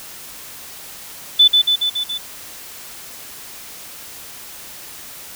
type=tone with echo; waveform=sine; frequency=3500 Hz; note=A7; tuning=10 cents flat; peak=-6 dBFS; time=1.39-1.48 s; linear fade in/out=10 ms; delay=140 ms; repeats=5; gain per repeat=-3 dB; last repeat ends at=2.18 s; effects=white hiss -36 dBFS RMS until 5.35 s